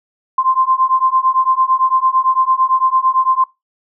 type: beating tone pair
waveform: sine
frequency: 1040 / 1048.9 Hz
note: C6 / C6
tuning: -11 / +4 cents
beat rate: 8.9 Hz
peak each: -15 / -14 dBFS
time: 0.38-3.44 s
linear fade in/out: 5 ms
effects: noise-tail reverb RT60 0.2 s tail -20 dB re dry